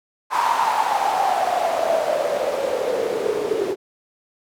white noise with band-pass filter sweep, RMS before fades -21 dBFS, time 0.3-3.76 s, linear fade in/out 50 ms, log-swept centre 1000 to 390 Hz, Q 9, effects none

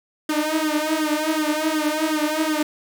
sawtooth tone with flanger, 308.5 Hz, D#4, 15 cents flat, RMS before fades -22 dBFS, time 0.29-2.63 s, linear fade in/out 5 ms, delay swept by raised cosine 0.59 to 5.29 ms, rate 2.7 Hz, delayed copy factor +1, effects none

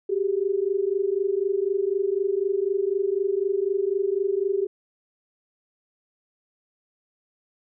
sine tone pair together, 381.6 / 405.6 Hz, G4 / G#4, -47 / -41 cents, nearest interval minor second, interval 106 cents, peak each -24 dBFS, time 0.09-4.67 s, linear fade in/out 10 ms, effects none

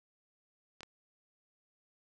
clicks, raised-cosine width 0.2 ms, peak -29 dBFS, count 2, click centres 0.807 / 0.832 s, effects none

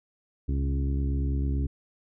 harmonic tone with a mistuned harmonic, 69 Hz, C#2, 7 cents flat, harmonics 1 / 2 / 3 / 4 / 5 / 6, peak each -25 / -32 / -40 / -35 / -43 / -46 dBFS, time 0.48-1.67 s, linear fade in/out 10 ms, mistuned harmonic 2, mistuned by -26 cents, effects none

